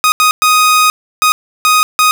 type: tone bursts at uneven times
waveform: sawtooth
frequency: 1248 Hz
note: D#6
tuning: 5 cents sharp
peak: -3 dBFS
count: 6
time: 0.04-0.12 / 0.2-0.31 / 0.42-0.9 / 1.22-1.32 / 1.65-1.83 / 1.99-2.11 s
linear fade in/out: 0 ms
effects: 7-bit